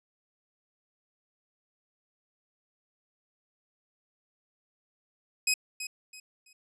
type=tone with echo; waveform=15% pulse; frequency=2530 Hz; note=D#7; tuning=28 cents sharp; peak=-16 dBFS; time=5.47-5.54 s; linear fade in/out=5 ms; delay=330 ms; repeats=3; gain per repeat=-11 dB; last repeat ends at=6.53 s; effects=low-pass 12000 Hz 12 dB/octave